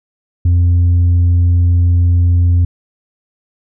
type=tone with tanh clipping; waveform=sine; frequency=87.31 Hz; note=F2; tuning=in tune; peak=-8 dBFS; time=0.45-2.65 s; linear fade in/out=5 ms; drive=2 dB; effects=none